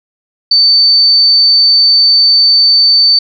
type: tone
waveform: sine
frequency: 4550 Hz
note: C#8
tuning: 44 cents sharp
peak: -4 dBFS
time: 0.51-3.19 s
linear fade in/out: 5 ms
effects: none